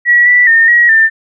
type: tone with pitch steps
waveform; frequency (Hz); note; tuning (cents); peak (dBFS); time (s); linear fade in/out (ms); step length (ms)
sine; 1927 / 1964 / 1824 / 1906 / 1790; B6 / B6 / A#6 / A#6 / A6; -43 / -10 / -38 / +38 / +29; -4; 0.05-1.1; 50; 210
effects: none